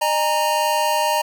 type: chord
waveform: square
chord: D# suspended fourth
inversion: none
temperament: equal with one note detuned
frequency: 609.1 / 830.6 / 932.3 Hz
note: D#5 / G#5 / A#5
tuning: -37 / 0 / 0 cents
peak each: -23 / -26 / -20 dBFS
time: 0.01-1.22 s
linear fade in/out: 10 ms
effects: none